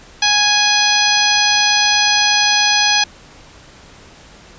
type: harmonic tone with a mistuned harmonic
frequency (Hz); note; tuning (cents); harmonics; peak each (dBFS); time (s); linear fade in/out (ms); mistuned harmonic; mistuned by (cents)
831; G#5; +1; 1 / 2 / 3 / 4 / 5 / 6 / 7; -19 / -19 / -19 / -19 / -19 / -19 / -19; 0.22-3.04; 5; 7; +50
effects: pink hiss -42 dBFS RMS until 4.58 s + resampled to 16000 Hz